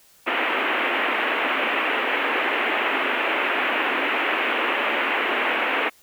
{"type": "band-pass noise", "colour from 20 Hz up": "white", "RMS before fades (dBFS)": -23, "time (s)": [0.26, 5.9], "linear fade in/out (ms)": 20, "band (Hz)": [250, 2800], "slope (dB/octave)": 48, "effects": ["white hiss -55 dBFS RMS until 6.02 s"]}